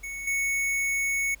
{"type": "tone with level steps", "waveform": "square", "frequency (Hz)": 2214, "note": "C#7", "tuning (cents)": -3, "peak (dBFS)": [-34, -25], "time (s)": [0.03, 1.35], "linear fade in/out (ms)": 10, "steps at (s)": 0.27, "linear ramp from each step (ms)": 5, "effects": ["added 50 Hz sine -49 dBFS peak until 1.4 s", "pink hiss -57 dBFS RMS until 1.4 s"]}